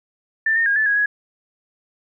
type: tone with pitch steps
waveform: sine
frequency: 1778 / 1829 / 1629 / 1744 / 1653 / 1672 Hz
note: A6 / A#6 / G#6 / A6 / G#6 / G#6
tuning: +18 / -33 / -34 / -16 / -9 / +11 cents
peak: -15 dBFS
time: 0.46-1.06 s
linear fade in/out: 5 ms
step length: 100 ms
effects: none